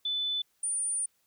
sine tone pair in turn, 3500 / 9295 Hz, A7 / D9, -10 / -19 cents, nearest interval octave + perfect fourth, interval 1691 cents, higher second, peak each -28 dBFS, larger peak neither, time 0.05-0.42 / 0.63-1.06 s, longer second, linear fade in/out 5 ms, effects white hiss -72 dBFS RMS until 1.26 s

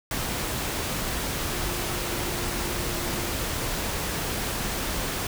sine tone in noise, 351 Hz, F4, 9 cents sharp, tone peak -37 dBFS, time 1.53-3.31 s, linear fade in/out 2 ms, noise pink, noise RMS -29 dBFS, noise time 0.11-5.27 s, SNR -11 dB, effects none

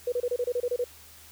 sine tone bursts, 489.5 Hz, B4, 15 cents flat, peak -24 dBFS, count 10, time 0.07-0.842 s, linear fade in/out 5 ms, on 52 ms, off 28 ms, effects added 78 Hz sine -57 dBFS peak until 1.31 s + white hiss -51 dBFS RMS until 1.31 s

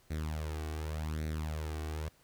sawtooth tone with flanger, 77.6 Hz, D#2, 4 cents flat, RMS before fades -37 dBFS, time 0.1-2.09 s, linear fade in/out 10 ms, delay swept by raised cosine 0.49 to 2.69 ms, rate 0.87 Hz, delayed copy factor +0.7, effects pink hiss -66 dBFS RMS until 2.23 s

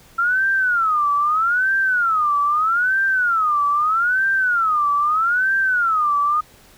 sine tone with vibrato, 1349 Hz, E6, 40 cents sharp, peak -15 dBFS, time 0.18-6.41 s, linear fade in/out 10 ms, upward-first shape sine, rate 0.79 Hz, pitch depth 270 cents each way, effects pink hiss -49 dBFS RMS until 6.77 s

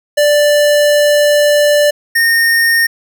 square tone pair in turn, 588 / 1839 Hz, D5 / A#6, +2 / -24 cents, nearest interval octave + minor sixth, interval 1974 cents, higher second, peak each -8 / -9 dBFS, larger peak first, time 0.17-1.91 / 2.15-2.87 s, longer first, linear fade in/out 10 ms, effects none

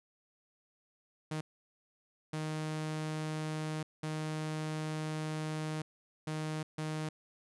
sawtooth tone bursts at uneven times, 155.4 Hz, D#3, 2 cents flat, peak -31 dBFS, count 5, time 1.31-1.41 / 2.33-3.83 / 4.03-5.82 / 6.27-6.63 / 6.78-7.09 s, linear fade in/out 5 ms, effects resampled to 24000 Hz

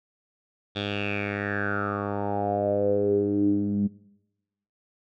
10% pulse tone with low-pass filter sweep, 101.7 Hz, G#2, 36 cents flat, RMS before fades -26 dBFS, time 0.75-3.88 s, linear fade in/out 20 ms, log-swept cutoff 3500 to 210 Hz, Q 7.3, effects noise-tail reverb RT60 1.0 s tail -22 dB re dry

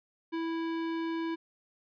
sine tone with hard clipping, 329.1 Hz, E4, 3 cents flat, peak -33 dBFS, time 0.32-1.36 s, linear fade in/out 20 ms, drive 17 dB, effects resampled to 11025 Hz

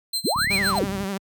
sawtooth tone with tremolo, 4117 Hz, C8, 29 cents flat, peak -19 dBFS, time 0.13-0.79 s, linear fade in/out 5 ms, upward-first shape sine, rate 7.8 Hz, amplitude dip 90%
sine linear two-way sweep, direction up then down, 116.54 to 2489 to 116.54 Hz, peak -21 dBFS, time 0.24-0.86 s, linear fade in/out 10 ms, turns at 0.54 s
click train, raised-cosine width 5 ms, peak -21 dBFS, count 25, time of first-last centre 0.36-1.034 s, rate 35.6 Hz
sawtooth tone with vibrato, 196 Hz, G3, in tune, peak -22 dBFS, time 0.5-1.18 s, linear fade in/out 10 ms, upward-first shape sine, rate 12 Hz, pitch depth 54 cents each way
effects high-pass 60 Hz 12 dB/octave

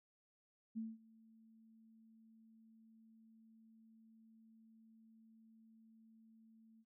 sine tone with ADSR envelope, 223.2 Hz, A3, 25 cents sharp, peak -39 dBFS, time 0.75-6.85 s, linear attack 26 ms, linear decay 200 ms, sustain -24 dB, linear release 50 ms, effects none

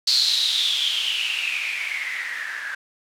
violet noise with low-pass filter sweep, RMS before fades -24 dBFS, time 0.07-2.75 s, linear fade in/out 5 ms, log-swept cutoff 4400 to 1600 Hz, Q 9.6, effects none

